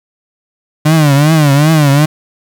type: tone with vibrato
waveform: 35% pulse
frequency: 149.4 Hz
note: D3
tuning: 30 cents sharp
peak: -4 dBFS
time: 0.85-2.06 s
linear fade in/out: 10 ms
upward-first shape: triangle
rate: 2.6 Hz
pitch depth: 160 cents each way
effects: 7-bit